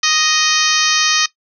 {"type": "harmonic tone", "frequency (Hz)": 622.3, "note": "D#5", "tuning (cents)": 0, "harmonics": [2, 3, 4, 5, 6, 7, 8, 9, 10], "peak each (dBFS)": [-21, -21, -21, -21, -21, -21, -21, -21, -21], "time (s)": [0.03, 1.26], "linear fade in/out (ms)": 5, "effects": ["noise-tail reverb RT60 0.1 s tail -17 dB re dry"]}